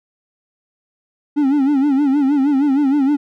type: tone with vibrato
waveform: triangle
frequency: 279.7 Hz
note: C#4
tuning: 16 cents sharp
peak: -10 dBFS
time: 1.36-3.17 s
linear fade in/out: 20 ms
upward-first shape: sine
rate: 6.4 Hz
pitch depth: 110 cents each way
effects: none